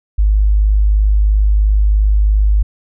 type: tone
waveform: sine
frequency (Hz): 51.5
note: G#1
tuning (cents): -14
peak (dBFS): -8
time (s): 0.18-2.63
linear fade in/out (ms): 10
effects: none